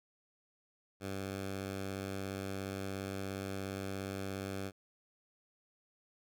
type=tone; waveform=10% pulse; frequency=97.1 Hz; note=G2; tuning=16 cents flat; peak=-30 dBFS; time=1-4.72 s; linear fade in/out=50 ms; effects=none